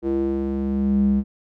square tone with band-pass filter sweep, 67.9 Hz, C#2, 35 cents flat, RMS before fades -21 dBFS, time 0.02-1.24 s, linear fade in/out 50 ms, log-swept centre 370 to 180 Hz, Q 4.6, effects none

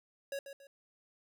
square tone with echo, 554.4 Hz, C#5, in tune, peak -37 dBFS, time 0.32-0.39 s, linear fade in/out 2 ms, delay 140 ms, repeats 2, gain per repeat -9 dB, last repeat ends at 0.67 s, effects none

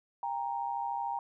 sine tone pair together, 798.9 / 932.3 Hz, G5 / A#5, +33 / 0 cents, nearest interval minor third, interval 267 cents, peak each -35 / -34 dBFS, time 0.23-1.19 s, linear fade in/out 2 ms, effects none

